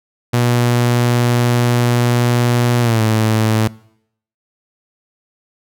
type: tone with pitch glide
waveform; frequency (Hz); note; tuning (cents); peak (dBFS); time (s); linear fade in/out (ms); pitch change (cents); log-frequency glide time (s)
sawtooth; 120.8 to 110.14; B2 to A2; -38 to +2; -8; 0.33-3.68; 10; -160; 2.81-3.01
effects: noise-tail reverb RT60 0.7 s tail -22 dB re dry